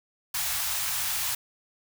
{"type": "band-stop noise", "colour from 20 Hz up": "white", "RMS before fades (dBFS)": -29, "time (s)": [0.34, 1.35], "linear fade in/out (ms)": 5, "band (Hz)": [140, 740], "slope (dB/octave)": 24, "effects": []}